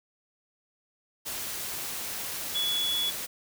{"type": "tone in noise", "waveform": "sine", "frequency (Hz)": 3396, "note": "G#7", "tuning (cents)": 38, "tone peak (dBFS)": -26, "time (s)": [2.54, 3.11], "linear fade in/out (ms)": 20, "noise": "white", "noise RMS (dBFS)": -35, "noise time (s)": [1.25, 3.27], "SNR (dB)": 6, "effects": []}